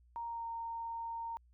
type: tone with pitch glide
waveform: sine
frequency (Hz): 932.3 to 921.1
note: A#5 to A#5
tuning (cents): 0 to -21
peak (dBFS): -38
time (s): 0.16-1.37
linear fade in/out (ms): 0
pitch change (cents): -21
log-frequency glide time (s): 0.28-0.46
effects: added 60 Hz sine -62 dBFS peak until 1.53 s